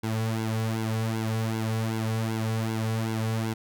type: tone with flanger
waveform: sawtooth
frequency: 111.4 Hz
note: A2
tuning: 22 cents sharp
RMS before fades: -28 dBFS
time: 0.03-3.54 s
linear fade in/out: 10 ms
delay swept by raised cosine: 1.6 to 3.3 ms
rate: 2.6 Hz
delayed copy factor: -0.85
effects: none